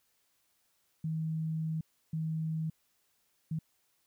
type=tone bursts at uneven times; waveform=sine; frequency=159.3 Hz; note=D#3; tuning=41 cents sharp; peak=-31 dBFS; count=3; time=1.04-1.81 / 2.13-2.7 / 3.51-3.59 s; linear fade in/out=5 ms; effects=white hiss -74 dBFS RMS until 4.06 s